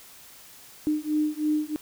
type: beating tone pair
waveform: sine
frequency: 302.2 / 305.3 Hz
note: D4 / D#4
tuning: +50 / -33 cents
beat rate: 3.1 Hz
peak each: -26 dBFS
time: 0.87-1.76 s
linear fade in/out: 0 ms
effects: white hiss -49 dBFS RMS until 1.81 s